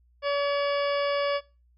harmonic tone with a mistuned harmonic, 569 Hz, C#5, 45 cents sharp, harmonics 1 / 2 / 3 / 4 / 5 / 6 / 8 / 9, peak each -25 / -31 / -35 / -37 / -39 / -41 / -43 / -44 dBFS, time 0.22-1.41 s, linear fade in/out 50 ms, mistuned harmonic 9, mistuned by -23 cents, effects noise-tail reverb RT60 0.3 s tail -21 dB re dry + added 60 Hz sine -59 dBFS peak until 1.77 s

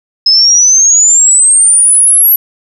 sine exponential sweep, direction up, 5120 to 11840 Hz, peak -3 dBFS, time 0.26-2.36 s, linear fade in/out 5 ms, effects none

